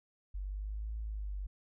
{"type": "exponential two-way sweep", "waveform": "sine", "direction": "up then down", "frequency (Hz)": [47.34, 55, 47.34], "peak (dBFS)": -36, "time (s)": [0.34, 1.47], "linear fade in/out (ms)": 10, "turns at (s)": 0.97, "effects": []}